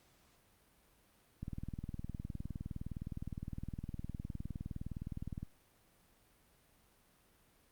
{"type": "click train", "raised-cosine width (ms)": 5, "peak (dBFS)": -29, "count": 79, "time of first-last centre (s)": [1.43, 5.43], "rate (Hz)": 19.5, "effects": ["pink hiss -69 dBFS RMS until 7.71 s", "Opus 48 kbps"]}